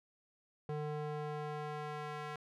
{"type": "tone with band-pass filter sweep", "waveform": "square", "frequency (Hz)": 150, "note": "D3", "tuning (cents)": 37, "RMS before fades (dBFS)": -41, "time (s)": [0.69, 2.36], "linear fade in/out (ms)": 2, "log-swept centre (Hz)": [440, 1300], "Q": 0.83, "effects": []}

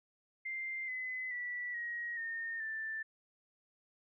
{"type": "tone with pitch steps", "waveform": "sine", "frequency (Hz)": [2093, 2024, 1957.4, 1892.9, 1830.5, 1770.2], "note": ["C7", "B6", "B6", "A#6", "A#6", "A6"], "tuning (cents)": [0, 42, -16, 26, -32, 10], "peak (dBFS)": -37, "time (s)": [0.45, 3.03], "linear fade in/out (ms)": 10, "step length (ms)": 430, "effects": []}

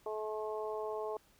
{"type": "harmonic tone", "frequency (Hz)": 215.3, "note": "A3", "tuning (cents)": -37, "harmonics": [2, 3, 4, 5], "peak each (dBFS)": [-38, -42, -44, -46], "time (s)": [0.06, 1.17], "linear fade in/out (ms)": 2, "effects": ["pink hiss -67 dBFS RMS until 1.39 s"]}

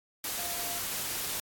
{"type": "tone in noise", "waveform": "sine", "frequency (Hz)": 698.5, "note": "F5", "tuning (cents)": 0, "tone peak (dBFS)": -43, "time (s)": [0.38, 0.79], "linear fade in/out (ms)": 2, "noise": "white", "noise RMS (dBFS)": -34, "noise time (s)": [0.24, 1.4], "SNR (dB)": -12, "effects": ["AAC 64 kbps"]}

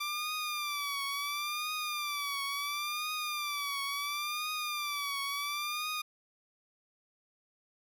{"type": "tone with vibrato", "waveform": "15% pulse", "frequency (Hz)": 1174.7, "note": "D6", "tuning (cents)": 0, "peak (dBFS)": -27, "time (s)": [0, 6.02], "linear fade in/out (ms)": 10, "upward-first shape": "triangle", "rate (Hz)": 0.72, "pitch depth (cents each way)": 99, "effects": []}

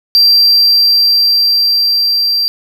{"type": "tone with level ramp", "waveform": "triangle", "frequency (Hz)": 4715, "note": "D8", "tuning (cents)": 6, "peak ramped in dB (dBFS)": [-3, -9], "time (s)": [0.15, 2.48], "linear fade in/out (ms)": 0, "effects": []}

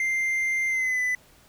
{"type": "tone with pitch glide", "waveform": "triangle", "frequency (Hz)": [2093, 1999.6], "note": ["C7", "B6"], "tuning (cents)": [0, 21], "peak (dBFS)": -21, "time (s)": [0, 1.15], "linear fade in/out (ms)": 2, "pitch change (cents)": -79, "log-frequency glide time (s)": [0.68, 1], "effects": ["pink hiss -56 dBFS RMS until 1.48 s"]}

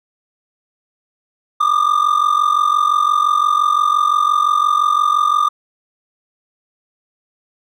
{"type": "ring-modulated tone", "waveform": "triangle", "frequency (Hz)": 1200, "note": "D6", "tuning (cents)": 37, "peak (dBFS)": -7, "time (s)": [1.6, 5.49], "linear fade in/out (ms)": 10, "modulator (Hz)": 22.9, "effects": []}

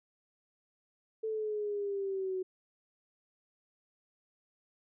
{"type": "exponential sweep", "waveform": "sine", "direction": "down", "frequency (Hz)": [443, 370], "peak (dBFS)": -32, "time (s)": [1.23, 2.43], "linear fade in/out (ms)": 10, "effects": []}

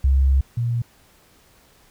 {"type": "tone pair in turn", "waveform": "sine", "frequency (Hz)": [67.3, 118.54], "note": ["C2", "A#2"], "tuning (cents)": [49, 29], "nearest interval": "minor seventh", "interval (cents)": 980, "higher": "second", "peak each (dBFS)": [-13, -19], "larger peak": "first", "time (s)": [[0.04, 0.41], [0.57, 0.82]], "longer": "first", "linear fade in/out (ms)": 5, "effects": ["pink hiss -55 dBFS RMS until 1.9 s"]}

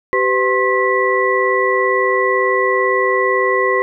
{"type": "tone cluster", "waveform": "sine", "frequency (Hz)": [387.1, 505, 1065, 1962], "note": ["G4", "B4", "C6", "B6"], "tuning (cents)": [-22, 39, 30, -12], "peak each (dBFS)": -18, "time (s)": [0.13, 3.82], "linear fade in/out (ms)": 0, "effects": []}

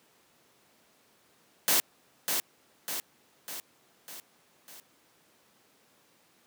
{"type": "noise with echo", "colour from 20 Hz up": "white", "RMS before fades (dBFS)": -24, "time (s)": [1.68, 1.8], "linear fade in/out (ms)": 0, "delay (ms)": 600, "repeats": 5, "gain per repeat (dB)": -5, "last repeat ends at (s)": 4.8, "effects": ["pink hiss -64 dBFS RMS until 6.46 s", "high-pass 200 Hz 12 dB/octave"]}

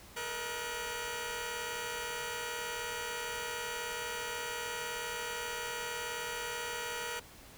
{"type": "tone cluster", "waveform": "10% pulse", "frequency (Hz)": [437, 476.1, 626, 1511], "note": ["A4", "A#4", "D#5", "F#6"], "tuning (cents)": [-12, 37, 10, 36], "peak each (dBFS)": [-38, -30, -39, -36], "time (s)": [0.16, 7.2], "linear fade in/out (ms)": 10, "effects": ["pink hiss -54 dBFS RMS until 7.57 s"]}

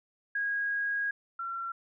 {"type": "tone pair in turn", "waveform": "sine", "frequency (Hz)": [1642, 1361.7], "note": ["G#6", "F6"], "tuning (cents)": [-20, -44], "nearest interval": "minor third", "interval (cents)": 324, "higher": "first", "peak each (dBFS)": [-28, -33], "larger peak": "first", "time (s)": [[0.35, 1.11], [1.39, 1.72]], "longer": "first", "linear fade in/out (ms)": 5, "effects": []}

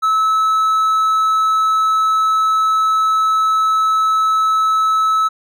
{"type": "tone", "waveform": "triangle", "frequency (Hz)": 1300, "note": "E6", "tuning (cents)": -24, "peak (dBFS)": -10, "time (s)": [0.02, 5.29], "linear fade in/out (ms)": 20, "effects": []}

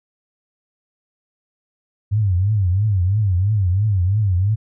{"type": "tone with vibrato", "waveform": "sine", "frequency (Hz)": 98, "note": "G2", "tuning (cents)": 0, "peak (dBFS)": -14, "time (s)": [2.11, 4.56], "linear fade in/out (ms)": 20, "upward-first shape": "triangle", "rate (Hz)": 3, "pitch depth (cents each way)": 220, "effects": []}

